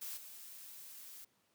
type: noise with level steps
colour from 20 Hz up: blue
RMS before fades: -44 / -52 dBFS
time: 0.01-1.25 s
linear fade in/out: 10 ms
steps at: 0.16 s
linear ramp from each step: 20 ms
effects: pink hiss -75 dBFS RMS until 1.54 s + high-pass 150 Hz 12 dB/octave